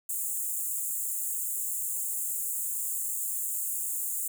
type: high-pass noise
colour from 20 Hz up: pink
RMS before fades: -32 dBFS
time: 0.09-4.28 s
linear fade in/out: 5 ms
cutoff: 7000 Hz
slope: 96 dB/octave
effects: none